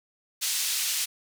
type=band-pass noise; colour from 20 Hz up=pink; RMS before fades=-28 dBFS; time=0.41-1.06 s; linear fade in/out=20 ms; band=3700 to 13000 Hz; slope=12 dB/octave; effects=none